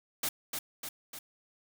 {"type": "noise with echo", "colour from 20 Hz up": "white", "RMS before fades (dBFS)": -32, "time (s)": [0.23, 0.29], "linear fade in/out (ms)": 5, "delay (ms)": 300, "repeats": 3, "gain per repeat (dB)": -4, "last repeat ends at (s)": 1.19, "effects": []}